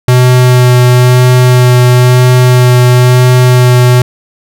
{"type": "tone with vibrato", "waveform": "square", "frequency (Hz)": 125, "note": "B2", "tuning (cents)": 21, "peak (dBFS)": -3, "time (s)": [0.08, 4.02], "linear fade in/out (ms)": 2, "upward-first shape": "sine", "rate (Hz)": 1, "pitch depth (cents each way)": 12, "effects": []}